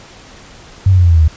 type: tone with pitch steps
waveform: sine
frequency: 96.2 / 92.82 / 89.55 / 86.4 / 83.36 / 80.43 / 77.6 Hz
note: G2 / F#2 / F2 / F2 / E2 / E2 / D#2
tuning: -32 / +6 / +44 / -18 / +20 / -42 / -4 cents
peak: -5 dBFS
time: 0.86-1.28 s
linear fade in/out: 5 ms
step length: 60 ms
effects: pink hiss -38 dBFS RMS until 1.36 s + resampled to 16000 Hz